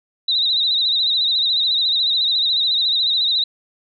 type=tone with vibrato; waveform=sine; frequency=3850 Hz; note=B7; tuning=45 cents flat; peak=-15 dBFS; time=0.28-3.44 s; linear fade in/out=5 ms; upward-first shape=sine; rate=14 Hz; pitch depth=83 cents each way; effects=none